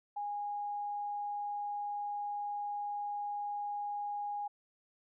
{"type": "tone", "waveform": "sine", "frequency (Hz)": 822, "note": "G#5", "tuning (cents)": -18, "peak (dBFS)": -35, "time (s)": [0.16, 4.48], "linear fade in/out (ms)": 10, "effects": []}